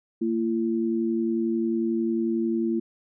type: tone pair together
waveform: sine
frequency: 227.8 / 338.9 Hz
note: A#3 / E4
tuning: -40 / +48 cents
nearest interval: perfect fifth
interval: 688 cents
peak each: -25 dBFS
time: 0.21-2.8 s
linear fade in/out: 10 ms
effects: none